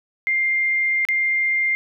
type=tone with dropouts; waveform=sine; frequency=2105 Hz; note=C7; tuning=10 cents sharp; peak=-17 dBFS; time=0.27-1.75 s; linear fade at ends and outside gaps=0 ms; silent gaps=1.051-1.087 s; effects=none